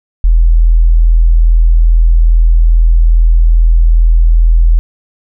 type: tone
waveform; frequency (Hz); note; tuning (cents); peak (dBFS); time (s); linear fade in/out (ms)
sine; 41.2; E1; 0; -3; 0.24-4.79; 0
effects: none